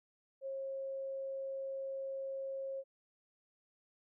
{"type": "tone", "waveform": "sine", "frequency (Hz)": 540, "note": "C#5", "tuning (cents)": -45, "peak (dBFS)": -38, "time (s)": [0.41, 2.84], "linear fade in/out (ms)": 50, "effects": []}